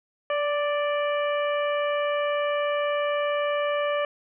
harmonic tone with a mistuned harmonic, 587.3 Hz, D5, in tune, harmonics 1 / 2 / 3 / 4 / 5, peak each -24 / -30 / -34 / -36 / -38 dBFS, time 0.3-4.05 s, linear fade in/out 2 ms, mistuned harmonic 1, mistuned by -15 cents, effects none

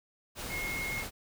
sine tone in noise, 2157 Hz, C#7, 48 cents flat, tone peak -34 dBFS, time 0.49-1.05 s, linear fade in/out 50 ms, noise pink, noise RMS -39 dBFS, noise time 0.35-1.11 s, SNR +2 dB, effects none

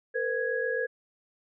sine tone cluster, 460.5 / 508 / 1662 Hz, A#4 / B4 / G#6, -21 / +49 / +1 cents, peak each -31 dBFS, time 0.14-0.87 s, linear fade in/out 20 ms, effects none

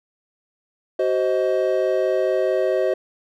triangle chord, C diminished, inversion second, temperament just, 376.7 / 523.3 / 627.9 Hz, Gb4 / C5 / Eb5, +31 / 0 / +16 cents, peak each -20 dBFS, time 0.99-2.94 s, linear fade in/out 5 ms, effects none

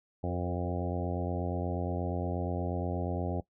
harmonic tone with a mistuned harmonic, 88.4 Hz, F2, 22 cents sharp, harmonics 1 / 2 / 3 / 4 / 5 / 6 / 7 / 8 / 9, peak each -34 / -37 / -39 / -40 / -41 / -42 / -42 / -43 / -44 dBFS, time 0.23-3.41 s, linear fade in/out 10 ms, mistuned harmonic 5, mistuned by +22 cents, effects noise-tail reverb RT60 0.1 s tail -19 dB re dry

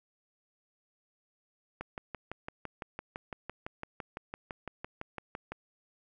click train, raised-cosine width 0.5 ms, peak -23 dBFS, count 23, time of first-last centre 1.81-5.52 s, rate 5.93 Hz, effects none

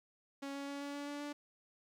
sawtooth tone with pitch steps, 277.5 / 279.8 / 282 / 284.3 / 286.6 / 289 / 291.3 Hz, C#4 / C#4 / C#4 / C#4 / D4 / D4 / D4, +2 / +16 / +30 / +44 / -42 / -28 / -14 cents, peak -37 dBFS, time 0.42-1.33 s, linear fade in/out 10 ms, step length 130 ms, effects low-pass 8000 Hz 12 dB/octave + 12-bit

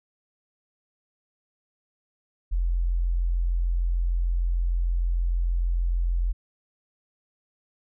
sine tone, 43.3 Hz, F1, 14 cents flat, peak -21 dBFS, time 2.51-6.33 s, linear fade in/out 20 ms, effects none

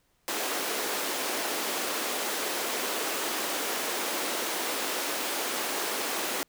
pink high-pass noise, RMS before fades -31 dBFS, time 0.28-6.43 s, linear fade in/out 0 ms, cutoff 300 Hz, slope 24 dB/octave, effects pink hiss -70 dBFS RMS until 6.48 s

